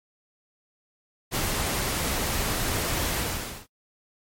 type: noise with ADSR envelope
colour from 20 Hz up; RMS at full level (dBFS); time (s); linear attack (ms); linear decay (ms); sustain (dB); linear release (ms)
pink; -25; 1.31-3.67; 46; 51; -2; 480
effects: noise-tail reverb RT60 0.1 s tail -23 dB re dry + MP3 64 kbps